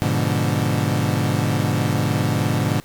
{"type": "chord", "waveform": "30% pulse", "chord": "G# diminished seventh", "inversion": "none", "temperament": "equal", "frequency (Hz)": [103.83, 123.47, 146.83, 174.61], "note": ["G#2", "B2", "D3", "F3"], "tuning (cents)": [0, 0, 0, 0], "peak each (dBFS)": [-20, -21, -20, -25], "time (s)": [0.02, 2.8], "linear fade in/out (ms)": 0, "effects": ["pink hiss -48 dBFS RMS until 2.84 s"]}